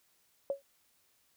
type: tone with exponential decay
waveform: sine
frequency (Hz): 554.4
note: C#5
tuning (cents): 0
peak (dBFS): -26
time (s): 0.5-0.62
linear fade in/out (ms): 1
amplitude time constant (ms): 25
effects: white hiss -71 dBFS RMS until 1.36 s